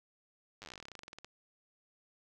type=slowing click train; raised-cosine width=0.2 ms; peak=-30 dBFS; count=24; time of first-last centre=0.62-1.246 s; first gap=9 ms; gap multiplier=1.09; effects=none